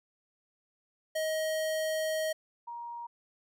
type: tone pair in turn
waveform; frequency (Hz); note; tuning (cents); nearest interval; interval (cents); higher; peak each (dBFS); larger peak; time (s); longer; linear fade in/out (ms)
square / sine; 630 / 943.9; D#5 / A#5; +21 / +21; perfect fifth; 700; second; -30 / -38; first; 1.15-2.33 / 2.67-3.07; first; 10
effects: none